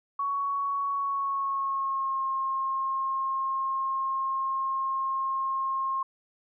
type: tone with pitch glide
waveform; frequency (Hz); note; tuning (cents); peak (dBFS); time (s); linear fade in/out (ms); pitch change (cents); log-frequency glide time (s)
sine; 1117 to 1070.3; C#6 to C6; +13 to +39; -26; 0.19-6.03; 5; -74; 0.94-2.24
effects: none